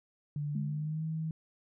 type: tone with pitch glide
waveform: sine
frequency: 146.83 to 159.2 Hz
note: D3 to D#3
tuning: 0 to +40 cents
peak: -32 dBFS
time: 0.36-1.31 s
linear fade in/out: 2 ms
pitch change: +140 cents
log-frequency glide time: 0.66-1.04 s
type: tone with exponential decay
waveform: sine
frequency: 207.7 Hz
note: G#3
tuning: in tune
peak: -32 dBFS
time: 0.55-1.11 s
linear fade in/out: 5 ms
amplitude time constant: 120 ms
effects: none